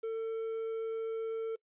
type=tone with quantisation; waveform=triangle; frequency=448.7 Hz; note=A4; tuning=34 cents sharp; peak=-31 dBFS; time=0.03-1.56 s; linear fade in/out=10 ms; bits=10; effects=noise-tail reverb RT60 0.1 s tail -24 dB re dry + resampled to 8000 Hz